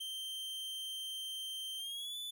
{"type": "tone with pitch glide", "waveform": "45% pulse", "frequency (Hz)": [3136, 3480], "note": ["G7", "A7"], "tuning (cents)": [0, -20], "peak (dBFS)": -40, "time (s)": [0, 2.31], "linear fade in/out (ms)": 10, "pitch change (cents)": 180, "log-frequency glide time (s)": [1.77, 2.16], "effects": []}